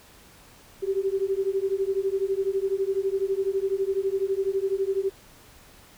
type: beating tone pair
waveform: sine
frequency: 382.5 / 394.5 Hz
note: G4 / G4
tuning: -42 / +11 cents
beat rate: 12 Hz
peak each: -26 dBFS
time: 0.82-5.1 s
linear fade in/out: 20 ms
effects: pink hiss -52 dBFS RMS until 5.97 s